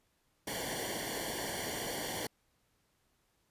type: noise with comb filter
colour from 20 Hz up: pink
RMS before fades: -38 dBFS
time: 0.47-2.27 s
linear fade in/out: 5 ms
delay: 0.78 ms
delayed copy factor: -0.95
effects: pink hiss -75 dBFS RMS until 3.5 s + resampled to 32000 Hz